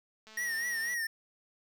click train, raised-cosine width 0.2 ms, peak -36 dBFS, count 147, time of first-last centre 0.27-0.94 s, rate 218 Hz
square tone with vibrato, 1868 Hz, A#6, 3 cents sharp, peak -32 dBFS, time 0.37-1.07 s, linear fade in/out 5 ms, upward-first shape triangle, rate 4.1 Hz, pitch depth 86 cents each way
effects 11-bit

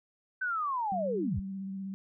sine linear sweep, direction down, 1543 to 52.1 Hz, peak -29 dBFS, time 0.41-1.4 s, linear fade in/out 10 ms
sine tone with vibrato, 193.4 Hz, G3, 23 cents flat, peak -35 dBFS, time 0.92-1.94 s, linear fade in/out 0 ms, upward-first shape square, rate 16 Hz, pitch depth 17 cents each way
effects none

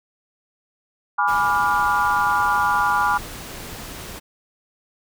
sine chord, G# diminished seventh, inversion none, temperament equal with one note detuned, 830.6 / 987.8 / 1174.7 / 1414 Hz, G#5 / B5 / D6 / F6, 0 / 0 / 0 / +21 cents, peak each -22 dBFS, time 1.18-3.18 s, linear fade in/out 10 ms
pink noise, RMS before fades -35 dBFS, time 1.27-4.2 s, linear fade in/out 20 ms
effects none

